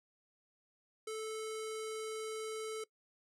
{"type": "tone with low-pass filter", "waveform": "square", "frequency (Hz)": 437.6, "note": "A4", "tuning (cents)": -9, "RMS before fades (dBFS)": -41, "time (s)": [1.07, 2.84], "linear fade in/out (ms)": 5, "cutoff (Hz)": 9200, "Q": 2.1, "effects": ["noise-tail reverb RT60 0.1 s tail -21 dB re dry"]}